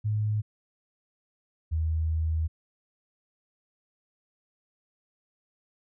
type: tone pair in turn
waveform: sine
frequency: 106.5 / 79.78 Hz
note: G#2 / D#2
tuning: +44 / +44 cents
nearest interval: perfect fourth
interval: 500 cents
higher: first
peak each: -24 dBFS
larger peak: neither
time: 0.04-0.42 / 1.71-2.48 s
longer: second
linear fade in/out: 20 ms
effects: none